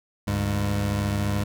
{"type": "tone pair together", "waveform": "25% pulse", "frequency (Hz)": [72.3, 101.5], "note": ["D2", "G#2"], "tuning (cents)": [-27, -39], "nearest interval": "tritone", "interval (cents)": 588, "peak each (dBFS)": [-26, -20], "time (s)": [0.27, 1.44], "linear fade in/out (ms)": 10, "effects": []}